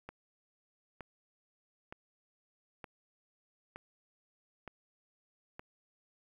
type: click train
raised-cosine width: 0.5 ms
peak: -29 dBFS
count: 7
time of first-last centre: 0.09-5.595 s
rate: 1.09 Hz
effects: 10-bit